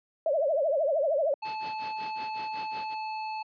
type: tone with vibrato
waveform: sine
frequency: 599 Hz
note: D5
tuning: 34 cents sharp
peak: -23 dBFS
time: 0.26-1.34 s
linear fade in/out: 2 ms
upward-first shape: triangle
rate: 13 Hz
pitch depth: 230 cents each way
type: tone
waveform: square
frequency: 870 Hz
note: A5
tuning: 20 cents flat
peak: -33 dBFS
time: 1.42-3.43 s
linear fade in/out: 10 ms
type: noise with tremolo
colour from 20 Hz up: pink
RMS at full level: -42 dBFS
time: 1.44-2.95 s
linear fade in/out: 20 ms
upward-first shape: sine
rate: 5.4 Hz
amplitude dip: 95%
effects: high-pass 200 Hz 12 dB/octave + resampled to 11025 Hz